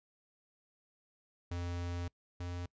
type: tone pair in turn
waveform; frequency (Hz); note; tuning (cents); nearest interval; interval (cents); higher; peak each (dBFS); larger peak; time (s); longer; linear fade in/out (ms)
square; 87.31 / 88.12; F2 / F2; 0 / +16; unison; 16; second; -37 / -39; first; 1.51-2.08 / 2.4-2.66; first; 5
effects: noise-tail reverb RT60 0.1 s tail -24 dB re dry + resampled to 16000 Hz